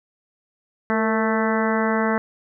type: harmonic tone with a mistuned harmonic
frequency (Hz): 220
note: A3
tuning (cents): 0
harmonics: 1 / 2 / 3 / 4 / 5 / 6 / 7 / 8 / 9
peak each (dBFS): -22 / -25 / -27 / -28 / -29 / -30 / -30 / -31 / -32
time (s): 0.9-2.18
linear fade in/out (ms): 0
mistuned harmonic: 2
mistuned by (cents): +46
effects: none